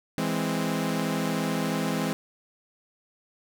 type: chord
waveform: sawtooth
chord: E augmented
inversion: none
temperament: equal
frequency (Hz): 164.81 / 207.7 / 261.6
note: E3 / G#3 / B#3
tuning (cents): 0 / 0 / 0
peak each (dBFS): -26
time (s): 0.18-2.13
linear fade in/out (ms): 0
effects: none